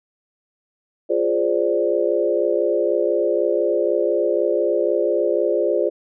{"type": "chord", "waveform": "sine", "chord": "D half-diminished seventh", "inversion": "first", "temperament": "equal", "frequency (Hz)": [349.2, 415.3, 523.3, 587.3], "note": ["F4", "Ab4", "C5", "D5"], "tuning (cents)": [0, 0, 0, 0], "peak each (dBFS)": -22, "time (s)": [1.09, 5.9], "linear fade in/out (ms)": 20, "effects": []}